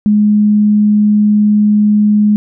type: tone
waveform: sine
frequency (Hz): 209.4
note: G#3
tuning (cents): +15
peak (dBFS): -6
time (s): 0.06-2.36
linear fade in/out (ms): 0
effects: none